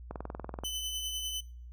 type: click train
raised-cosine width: 1 ms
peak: -24 dBFS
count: 12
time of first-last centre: 0.11-0.636 s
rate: 20.9 Hz
type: tone with tremolo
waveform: sawtooth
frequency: 3024 Hz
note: F#7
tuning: 37 cents sharp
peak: -29 dBFS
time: 0.64-1.41 s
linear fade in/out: 10 ms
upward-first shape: triangle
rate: 10 Hz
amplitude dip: 40%
effects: noise-tail reverb RT60 0.5 s tail -23 dB re dry + added 60 Hz sine -44 dBFS peak until 1.72 s